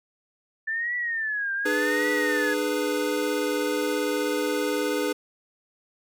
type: tone with vibrato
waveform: sine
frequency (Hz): 1760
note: A6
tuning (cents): 0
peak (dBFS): -25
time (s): 0.67-2.54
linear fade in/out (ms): 10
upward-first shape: triangle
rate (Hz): 0.87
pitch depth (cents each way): 190
type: chord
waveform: square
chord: G# diminished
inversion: second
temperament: equal with one note detuned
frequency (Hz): 299.7 / 415.3 / 493.9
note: D4 / G#4 / B4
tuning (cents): +35 / 0 / 0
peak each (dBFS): -29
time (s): 1.65-5.13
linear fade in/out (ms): 10
effects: none